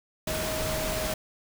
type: tone in noise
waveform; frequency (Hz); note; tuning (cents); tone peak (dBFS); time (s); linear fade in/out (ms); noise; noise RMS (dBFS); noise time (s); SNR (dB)
sine; 629; D#5; +19; -32; 0.27-1.14; 5; pink; -31; 0.27-1.14; -4
effects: none